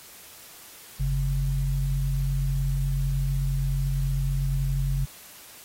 sine tone pair together, 45.52 / 136.5 Hz, F#1 / C#3, -28 / -26 cents, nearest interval octave + perfect fifth, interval 1902 cents, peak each -25 dBFS, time 0.99-5.06 s, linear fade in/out 20 ms, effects white hiss -47 dBFS RMS until 5.64 s + AAC 48 kbps

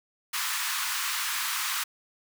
pink high-pass noise, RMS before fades -30 dBFS, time 0.33-1.84 s, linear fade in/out 10 ms, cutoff 1000 Hz, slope 48 dB/octave, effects none

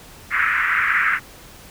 pink band-pass noise, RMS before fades -19 dBFS, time 0.3-1.2 s, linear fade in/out 50 ms, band 1300 to 2200 Hz, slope 48 dB/octave, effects pink hiss -43 dBFS RMS until 1.7 s

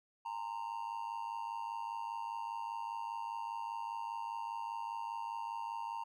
triangle tone with amplitude modulation, 924 Hz, A#5, 16 cents flat, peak -33 dBFS, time 0.25-6.04 s, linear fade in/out 10 ms, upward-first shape sine, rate 105 Hz, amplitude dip 80%, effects none

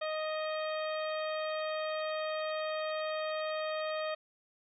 harmonic tone with a mistuned harmonic, 622.3 Hz, D#5, in tune, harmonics 1 / 2 / 3 / 4 / 5 / 6 / 7, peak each -34 / -40 / -44 / -46 / -48 / -50 / -51 dBFS, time 0.01-4.15 s, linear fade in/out 10 ms, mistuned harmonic 5, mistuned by +37 cents, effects none

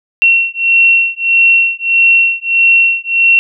sine beating tone pair, 2723 / 2724.6 Hz, F7 / F7, -44 / -43 cents, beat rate 1.6 Hz, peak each -10 dBFS, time 0.22-3.39 s, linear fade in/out 0 ms, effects none

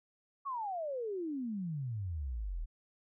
sine exponential sweep, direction down, 1144 to 36.71 Hz, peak -35 dBFS, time 0.45-2.66 s, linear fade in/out 20 ms, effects none

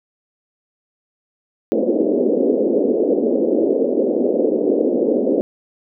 white band-pass noise, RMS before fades -17 dBFS, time 1.72-5.41 s, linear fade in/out 0 ms, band 230 to 530 Hz, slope 48 dB/octave, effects none

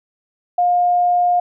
sine tone, 710 Hz, F5, 28 cents sharp, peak -12 dBFS, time 0.58-1.4 s, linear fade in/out 5 ms, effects none

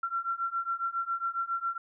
sine beating tone pair, 1359 / 1366.3 Hz, F6 / F6, -48 / -38 cents, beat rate 7.3 Hz, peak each -33 / -32 dBFS, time 0.03-1.78 s, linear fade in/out 5 ms, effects none

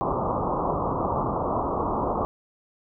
white low-pass noise, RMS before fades -26 dBFS, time 0.01-2.25 s, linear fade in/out 0 ms, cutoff 1200 Hz, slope 96 dB/octave, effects none

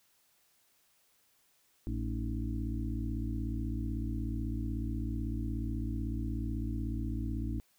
harmonic tone with a mistuned harmonic, 56.2 Hz, A1, 37 cents sharp, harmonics 1 / 2 / 4 / 5 / 6, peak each -35 / -38 / -41 / -42 / -43 dBFS, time 1.87-7.6 s, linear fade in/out 0 ms, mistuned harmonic 6, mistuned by -98 cents, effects white hiss -70 dBFS RMS until 7.78 s

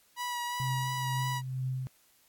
sawtooth tone with vibrato, 971 Hz, B5, 30 cents flat, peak -29 dBFS, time 0.16-1.42 s, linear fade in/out 50 ms, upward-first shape sine, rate 2.9 Hz, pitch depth 17 cents each way
sine tone with tremolo, 129.8 Hz, C3, 13 cents flat, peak -29 dBFS, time 0.6-1.87 s, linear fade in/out 0 ms, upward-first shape triangle, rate 2.1 Hz, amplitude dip 55%
effects white hiss -65 dBFS RMS until 2.28 s + AAC 64 kbps

